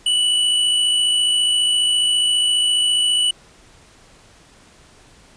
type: tone with amplitude modulation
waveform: square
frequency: 2960 Hz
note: F#7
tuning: in tune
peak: -14 dBFS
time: 0.06-3.31 s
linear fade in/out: 5 ms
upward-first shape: sine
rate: 54.7 Hz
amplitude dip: 30%
effects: pink hiss -49 dBFS RMS until 5.36 s + resampled to 22050 Hz